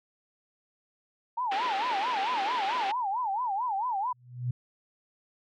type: tone with vibrato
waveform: sine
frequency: 885 Hz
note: A5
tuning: 10 cents sharp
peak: -27 dBFS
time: 1.37-4.13 s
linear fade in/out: 10 ms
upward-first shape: sine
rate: 4.5 Hz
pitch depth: 240 cents each way
type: band-pass noise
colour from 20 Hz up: white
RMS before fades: -36 dBFS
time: 1.51-2.92 s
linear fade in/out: 10 ms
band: 270 to 3300 Hz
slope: 24 dB/octave
type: tone with exponential growth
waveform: sine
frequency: 123.47 Hz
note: B2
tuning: in tune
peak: -24 dBFS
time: 4.13-4.51 s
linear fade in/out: 5 ms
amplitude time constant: 81 ms
effects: none